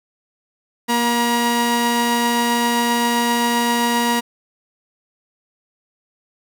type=tone pair together; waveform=sawtooth; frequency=236.6 / 954 Hz; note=A#3 / A#5; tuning=+26 / +40 cents; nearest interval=2 octaves; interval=2414 cents; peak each=-15 dBFS; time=0.88-4.21 s; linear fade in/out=20 ms; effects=none